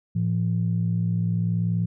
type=tone pair together; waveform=sine; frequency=110.6 / 171.09 Hz; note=A2 / F3; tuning=+9 / -35 cents; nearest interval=minor sixth; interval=756 cents; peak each=-23 dBFS; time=0.15-1.86 s; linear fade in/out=10 ms; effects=tanh soft clip ceiling -13 dBFS